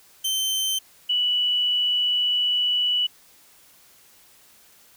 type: tone pair in turn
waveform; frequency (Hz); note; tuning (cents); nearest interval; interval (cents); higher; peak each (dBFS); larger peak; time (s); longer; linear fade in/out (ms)
sawtooth / sine; 3099 / 2955; G7 / F#7; -21 / -3; minor second; 82; first; -19; neither; 0.24-0.79 / 1.09-3.07; second; 10
effects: white hiss -54 dBFS RMS until 4.96 s